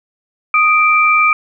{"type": "tone pair together", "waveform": "sine", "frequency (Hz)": [1243.3, 2349], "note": ["D#6", "D7"], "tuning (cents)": [-2, 0], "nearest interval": "major seventh", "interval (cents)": 1102, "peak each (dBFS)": -11, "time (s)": [0.54, 1.33], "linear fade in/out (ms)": 2, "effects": []}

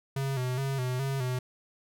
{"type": "tone with vibrato", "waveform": "square", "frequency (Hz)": 131.3, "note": "C3", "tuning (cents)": 6, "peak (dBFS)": -29, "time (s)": [0.16, 1.39], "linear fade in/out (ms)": 5, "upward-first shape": "square", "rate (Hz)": 2.4, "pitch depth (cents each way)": 64, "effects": []}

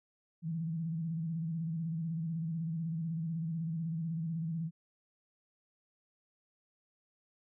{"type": "tone with vibrato", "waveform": "sine", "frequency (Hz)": 163.5, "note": "E3", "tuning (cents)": -14, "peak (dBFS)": -33, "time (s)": [0.42, 4.71], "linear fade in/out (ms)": 50, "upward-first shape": "square", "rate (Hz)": 16, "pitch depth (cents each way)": 58, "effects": []}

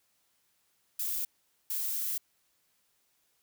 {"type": "noise bursts at uneven times", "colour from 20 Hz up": "violet", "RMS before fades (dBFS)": -33, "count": 2, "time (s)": [[0.99, 1.25], [1.7, 2.18]], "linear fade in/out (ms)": 5, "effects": ["white hiss -73 dBFS RMS until 3.42 s"]}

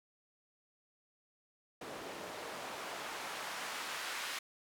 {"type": "noise with band-pass filter sweep", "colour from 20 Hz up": "white", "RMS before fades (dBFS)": -43, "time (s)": [1.81, 4.39], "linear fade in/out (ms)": 5, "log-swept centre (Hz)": [400, 1700], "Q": 0.72, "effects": []}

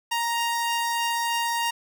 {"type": "tone pair together", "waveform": "sawtooth", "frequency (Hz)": [934.4, 2800], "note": ["A#5", "F7"], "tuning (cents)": [4, 4], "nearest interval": "octave + perfect fifth", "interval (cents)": 1900, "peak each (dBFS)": [-20, -32], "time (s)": [0.11, 1.71], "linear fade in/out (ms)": 10, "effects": []}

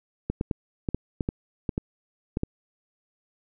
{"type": "clicks", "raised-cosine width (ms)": 3, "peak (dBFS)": -13, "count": 11, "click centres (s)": [0.3, 0.411, 0.512, 0.888, 0.946, 1.208, 1.289, 1.692, 1.779, 2.371, 2.434], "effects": []}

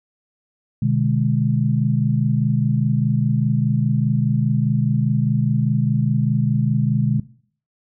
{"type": "chord", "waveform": "sine", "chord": "G# diminished", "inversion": "first", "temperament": "just", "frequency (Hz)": [124.59, 149.51, 207.7], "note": ["B2", "D3", "G#3"], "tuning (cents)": [16, 31, 0], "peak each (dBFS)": [-19, -20, -21], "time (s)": [0.82, 7.2], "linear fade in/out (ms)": 5, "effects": ["noise-tail reverb RT60 0.5 s tail -18 dB re dry"]}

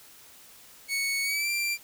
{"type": "tone with pitch glide", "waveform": "sawtooth", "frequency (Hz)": [2217, 2362], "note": ["C#7", "D7"], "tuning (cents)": [0, 9], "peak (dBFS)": -23, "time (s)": [0.88, 1.78], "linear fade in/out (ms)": 50, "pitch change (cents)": 109, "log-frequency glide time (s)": [1.23, 1.49], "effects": ["white hiss -52 dBFS RMS until 1.83 s"]}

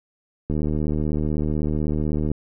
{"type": "click train", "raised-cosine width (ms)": 3, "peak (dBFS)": -12, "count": 139, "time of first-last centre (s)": [0.5, 2.316], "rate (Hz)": 76, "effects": []}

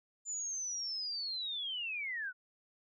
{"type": "linear sweep", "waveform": "sine", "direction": "down", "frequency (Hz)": [7120, 1429], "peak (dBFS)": -36, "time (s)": [0.25, 2.33], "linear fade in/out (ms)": 50, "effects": []}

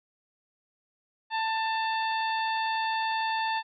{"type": "harmonic tone", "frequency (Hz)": 889, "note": "A5", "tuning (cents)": 18, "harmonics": [1, 2, 3, 4, 5], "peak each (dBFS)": [-27, -33, -37, -39, -41], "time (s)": [1.3, 3.63], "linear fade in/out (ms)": 50, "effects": ["MP3 64 kbps"]}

